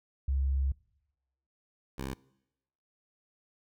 sine / 10% pulse tone pair in turn, 67.7 / 66.69 Hz, C#2 / C2, -40 / +34 cents, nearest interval unison, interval 26 cents, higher first, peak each -26 / -27 dBFS, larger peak first, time 0.28-0.72 / 1.98-2.14 s, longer first, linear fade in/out 5 ms, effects noise-tail reverb RT60 0.9 s tail -23 dB re dry

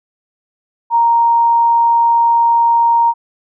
sine tone, 932.3 Hz, A#5, in tune, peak -8 dBFS, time 0.9-3.14 s, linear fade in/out 50 ms, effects none

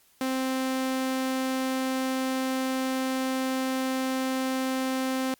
sawtooth tone, 261.6 Hz, C4, in tune, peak -22 dBFS, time 0.21-5.34 s, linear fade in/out 2 ms, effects white hiss -62 dBFS RMS until 5.39 s + Opus 48 kbps

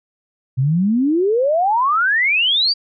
sine exponential sweep, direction up, 123.47 to 4800 Hz, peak -13 dBFS, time 0.57-2.74 s, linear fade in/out 20 ms, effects none

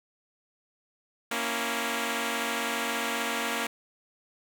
5% pulse chord, A# diminished, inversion none, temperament equal, 233.1 / 277.2 / 329.6 Hz, A#3 / C#4 / E4, 0 / 0 / 0 cents, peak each -19 / -22 / -25 dBFS, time 1.31-3.67 s, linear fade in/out 5 ms, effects none

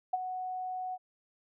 sine tone with ADSR envelope, 740 Hz, F#5, in tune, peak -24 dBFS, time 0.13-0.98 s, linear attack 8 ms, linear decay 26 ms, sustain -10 dB, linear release 42 ms, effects none

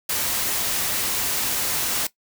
white noise, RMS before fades -24 dBFS, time 0.09-2.07 s, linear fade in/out 5 ms, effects noise-tail reverb RT60 0.1 s tail -17 dB re dry

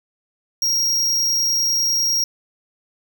square tone, 5610 Hz, F8, 7 cents sharp, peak -17 dBFS, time 0.62-2.24 s, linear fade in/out 2 ms, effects none

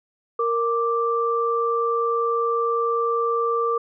sine tone pair together, 464.8 / 1174.7 Hz, A#4 / D6, -5 / 0 cents, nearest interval octave + major third, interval 1605 cents, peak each -22 dBFS, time 0.39-3.78 s, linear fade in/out 5 ms, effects none

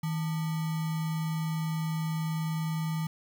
sine tone with sample-and-hold, 159.6 Hz, D#3, 44 cents sharp, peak -28 dBFS, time 0.03-3.07 s, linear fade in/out 5 ms, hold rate 1050 Hz, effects none

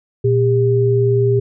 sine tone pair together, 119.1 / 400.6 Hz, A#2 / G4, +38 / +38 cents, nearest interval octave + major sixth, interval 2100 cents, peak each -14 dBFS, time 0.24-1.4 s, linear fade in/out 10 ms, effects none

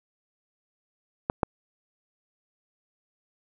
clicks, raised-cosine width 1 ms, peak -10 / -7 dBFS, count 2, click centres 1.299 / 1.432 s, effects none

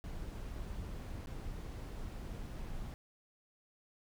brown noise with dropouts, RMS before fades -43 dBFS, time 0.04-2.94 s, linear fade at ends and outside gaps 0 ms, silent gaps 1.259-1.271 s, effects none

